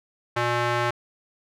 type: tone with band-pass filter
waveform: square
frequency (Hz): 120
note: B2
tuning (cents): -49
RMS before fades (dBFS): -24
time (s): 0.36-0.91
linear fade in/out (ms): 10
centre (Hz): 1300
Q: 0.86
effects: none